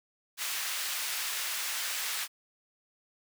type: high-pass noise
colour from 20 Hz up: pink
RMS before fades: -34 dBFS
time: 0.37-2.28 s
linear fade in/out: 50 ms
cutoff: 1700 Hz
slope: 12 dB/octave
effects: none